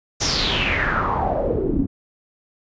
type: noise with low-pass filter sweep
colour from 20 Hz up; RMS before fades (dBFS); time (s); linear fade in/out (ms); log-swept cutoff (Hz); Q
pink; -21; 0.2-1.87; 20; 6300 to 240; 5.7
effects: resampled to 16000 Hz